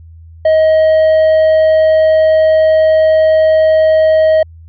triangle tone, 631 Hz, D#5, 24 cents sharp, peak -4 dBFS, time 0.45-4.43 s, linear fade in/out 5 ms, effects added 82 Hz sine -33 dBFS peak until 4.68 s + resampled to 11025 Hz

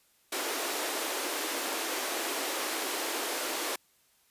pink high-pass noise, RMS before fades -33 dBFS, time 0.32-3.76 s, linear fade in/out 5 ms, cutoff 290 Hz, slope 48 dB/octave, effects white hiss -67 dBFS RMS until 4.3 s + resampled to 32000 Hz

